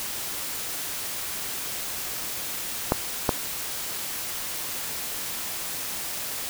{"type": "clicks", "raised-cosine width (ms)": 1, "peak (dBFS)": -5, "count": 2, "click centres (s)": [2.921, 3.292], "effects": ["white hiss -32 dBFS RMS until 6.49 s"]}